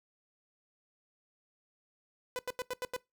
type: tone bursts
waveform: sawtooth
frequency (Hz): 500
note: B4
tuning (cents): +21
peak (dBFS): -30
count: 6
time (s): 2.36-2.964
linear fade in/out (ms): 0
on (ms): 29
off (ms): 86
effects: noise-tail reverb RT60 0.2 s tail -21 dB re dry